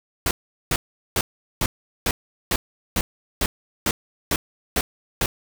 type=noise bursts; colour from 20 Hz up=pink; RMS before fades=-21 dBFS; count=12; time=0.26-5.26 s; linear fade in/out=2 ms; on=50 ms; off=400 ms; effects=none